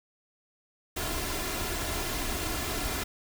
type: noise with comb filter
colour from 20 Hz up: pink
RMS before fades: -32 dBFS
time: 0.96-3.04 s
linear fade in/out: 10 ms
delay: 2.9 ms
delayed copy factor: +0.5
effects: none